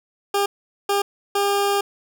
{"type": "tone bursts at uneven times", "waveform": "20% pulse", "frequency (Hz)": 402.3, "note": "G4", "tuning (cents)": 45, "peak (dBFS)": -13, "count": 3, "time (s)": [[0.34, 0.46], [0.89, 1.02], [1.35, 1.81]], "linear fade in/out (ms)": 5, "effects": []}